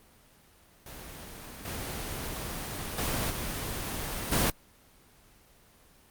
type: noise with level steps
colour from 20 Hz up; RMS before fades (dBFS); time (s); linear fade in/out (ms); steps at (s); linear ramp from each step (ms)
pink; -44 / -36 / -30 / -34 / -25; 0.86-4.5; 2; 1.65 / 2.98 / 3.3 / 4.32; 2
effects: pink hiss -59 dBFS RMS until 6.1 s + Opus 24 kbps

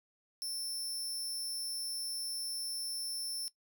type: tone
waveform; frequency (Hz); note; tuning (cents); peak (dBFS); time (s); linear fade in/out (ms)
sawtooth; 5360; E8; +28; -33; 0.42-3.48; 0
effects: noise-tail reverb RT60 0.1 s tail -19 dB re dry

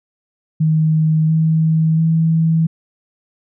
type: tone with pitch steps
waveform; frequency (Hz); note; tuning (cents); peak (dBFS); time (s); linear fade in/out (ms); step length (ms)
sine; 157.3 / 159.77 / 162.28; D#3 / D#3 / E3; +19 / +46 / -27; -11; 0.6-2.67; 10; 690
effects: none

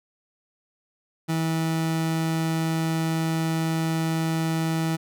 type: tone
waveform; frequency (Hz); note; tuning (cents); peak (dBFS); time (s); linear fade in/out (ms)
30% pulse; 162; E3; -30; -20; 1.28-4.97; 20
effects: none

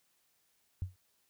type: tone with exponential decay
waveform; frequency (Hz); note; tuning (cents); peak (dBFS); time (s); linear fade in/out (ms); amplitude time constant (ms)
sine; 92; F#2; -9; -29; 0.82-0.96; 0; 30
effects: white hiss -74 dBFS RMS until 1.29 s

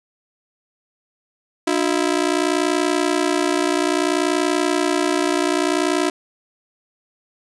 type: ring-modulated tone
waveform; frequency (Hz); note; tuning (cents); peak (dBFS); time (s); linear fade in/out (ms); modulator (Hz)
sawtooth; 329.6; E4; 0; -10; 1.67-6.1; 5; 30.3
effects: resampled to 24000 Hz + 8-bit

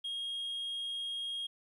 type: tone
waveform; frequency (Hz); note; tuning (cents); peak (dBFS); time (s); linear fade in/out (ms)
sine; 3259; G#7; -33; -33; 0.04-1.47; 10
effects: tanh soft clip ceiling -34 dBFS + 12-bit

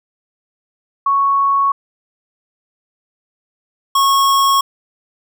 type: tone pair in turn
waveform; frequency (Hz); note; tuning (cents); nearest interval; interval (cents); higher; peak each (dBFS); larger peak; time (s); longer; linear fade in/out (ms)
sine / square; 1108.7 / 1097.2; C#6 / C#6; 0 / -18; unison; 18; first; -11; neither; 1.06-1.72 / 3.95-4.61; neither; 5
effects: none

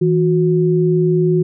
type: tone pair together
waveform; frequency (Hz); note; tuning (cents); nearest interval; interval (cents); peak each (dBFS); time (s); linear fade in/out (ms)
sine; 162.3 / 364.4; E3 / F#4; -27 / -26; octave + major second; 1401; -14; 0.01-1.43; 10
effects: none

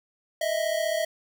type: tone pair together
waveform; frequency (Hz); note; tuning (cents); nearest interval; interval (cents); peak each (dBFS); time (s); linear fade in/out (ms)
square; 624.2 / 659.3; D#5 / E5; +5 / 0; minor second; 95; -28; 0.41-1.05; 5
effects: none

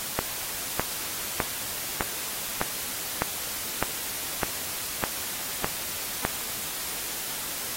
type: click train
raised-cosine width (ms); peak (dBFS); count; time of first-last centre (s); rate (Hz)
0.5; -8; 11; 0.19-6.251; 1.65
effects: white hiss -33 dBFS RMS until 7.76 s + AAC 48 kbps

